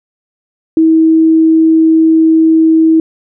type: tone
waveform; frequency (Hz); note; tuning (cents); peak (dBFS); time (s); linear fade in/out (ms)
sine; 321.6; E4; -43; -4; 0.77-3; 2
effects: none